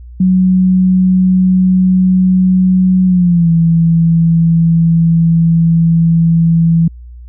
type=tone with pitch glide; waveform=sine; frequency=185 to 165.77 Hz; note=F#3 to E3; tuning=0 to +10 cents; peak=-6 dBFS; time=0.2-6.88 s; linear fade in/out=5 ms; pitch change=-190 cents; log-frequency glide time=3.06-3.5 s; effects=added 60 Hz sine -29 dBFS peak until 7.28 s